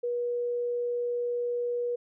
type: tone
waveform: sine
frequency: 482.6 Hz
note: B4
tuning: 40 cents flat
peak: -27 dBFS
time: 0.03-1.96 s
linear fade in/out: 10 ms
effects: none